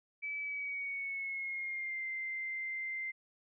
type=tone with pitch glide; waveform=sine; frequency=2300 to 2085 Hz; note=D7 to C7; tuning=-37 to -7 cents; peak=-36 dBFS; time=0.22-3.12 s; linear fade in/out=20 ms; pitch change=-170 cents; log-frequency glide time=0.4-2.06 s; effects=none